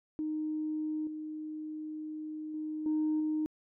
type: tone with level steps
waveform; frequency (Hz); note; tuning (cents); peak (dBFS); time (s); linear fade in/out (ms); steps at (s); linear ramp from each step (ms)
sine; 308.7; D#4; -14; -31 / -37 / -34 / -26 / -28; 0.19-3.46; 0; 1.07 / 2.54 / 2.86 / 3.2; 2
effects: tanh soft clip ceiling -24 dBFS